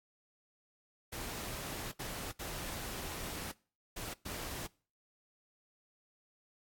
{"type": "noise bursts at uneven times", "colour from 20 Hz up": "pink", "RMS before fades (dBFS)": -42, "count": 5, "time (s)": [[1.12, 1.92], [1.99, 2.32], [2.39, 3.52], [3.96, 4.14], [4.25, 4.67]], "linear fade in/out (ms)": 10, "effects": ["noise-tail reverb RT60 0.4 s tail -23 dB re dry", "AAC 64 kbps"]}